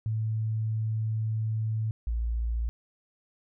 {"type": "tone pair in turn", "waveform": "sine", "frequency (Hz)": [110, 57.42], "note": ["A2", "A#1"], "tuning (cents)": [0, -25], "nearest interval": "major seventh", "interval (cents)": 1125, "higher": "first", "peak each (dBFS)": -26, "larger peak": "neither", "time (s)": [[0.06, 1.91], [2.07, 2.69]], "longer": "first", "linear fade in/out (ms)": 0, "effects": []}